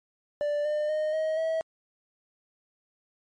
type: tone with pitch steps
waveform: triangle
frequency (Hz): 587.3 / 601.4 / 615.8 / 630.5 / 645.7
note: D5 / D5 / D#5 / D#5 / E5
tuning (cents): 0 / +41 / -18 / +23 / -36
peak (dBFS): -23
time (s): 0.41-1.61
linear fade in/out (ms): 0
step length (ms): 240
effects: MP3 48 kbps